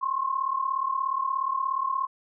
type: tone pair together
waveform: sine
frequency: 1046.5 / 1083.4 Hz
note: C6 / C#6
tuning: 0 / -40 cents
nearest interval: minor second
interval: 60 cents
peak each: -28 / -27 dBFS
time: 0.01-2.07 s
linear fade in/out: 20 ms
effects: none